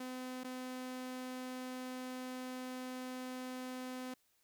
sawtooth tone with dropouts, 254.8 Hz, C4, 46 cents flat, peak -38 dBFS, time 0-4.14 s, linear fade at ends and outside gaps 5 ms, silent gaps 0.436-0.444 s, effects white hiss -75 dBFS RMS until 4.43 s

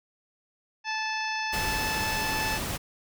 harmonic tone, 873 Hz, A5, 14 cents flat, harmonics 1 / 2 / 3 / 4 / 5 / 6 / 7, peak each -32 / -33 / -34 / -43 / -43 / -38 / -45 dBFS, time 0.84-2.6 s, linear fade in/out 50 ms
pink noise, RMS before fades -32 dBFS, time 1.52-2.78 s, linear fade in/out 20 ms
effects none

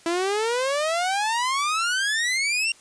sawtooth exponential sweep, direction up, 329.6 to 2794 Hz, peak -18 dBFS, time 0.06-2.72 s, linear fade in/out 2 ms, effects white hiss -52 dBFS RMS until 2.8 s + resampled to 22050 Hz

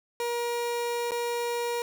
30% pulse tone with dropouts, 475.6 Hz, A#4, 35 cents sharp, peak -25 dBFS, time 0.2-1.82 s, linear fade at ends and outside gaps 1 ms, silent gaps 1.109-1.118 s, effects none

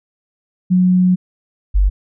sine tone pair in turn, 182.5 / 48.44 Hz, F#3 / G1, -24 / -20 cents, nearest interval octave + major seventh, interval 2296 cents, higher first, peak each -9 dBFS, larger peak neither, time 0.7-1.16 / 1.74-1.9 s, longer first, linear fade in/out 20 ms, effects none

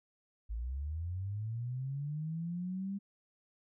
sine linear sweep, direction up, 51.91 to 200.7 Hz, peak -35 dBFS, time 0.49-2.99 s, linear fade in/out 20 ms, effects none

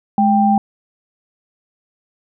sine tone pair together, 210.8 / 789 Hz, G#3 / G5, +26 / +11 cents, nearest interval octave + major seventh, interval 2285 cents, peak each -13 dBFS, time 0.18-0.58 s, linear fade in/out 2 ms, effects none

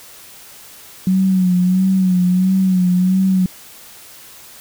sine tone with vibrato, 185 Hz, F#3, in tune, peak -11 dBFS, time 1.07-3.46 s, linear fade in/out 2 ms, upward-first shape sine, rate 1.5 Hz, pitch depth 51 cents each way, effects white hiss -40 dBFS RMS until 4.6 s

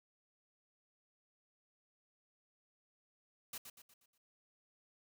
white noise with echo, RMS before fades -45 dBFS, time 3.53-3.58 s, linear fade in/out 5 ms, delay 120 ms, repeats 5, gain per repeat -7 dB, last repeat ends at 4.18 s, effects none

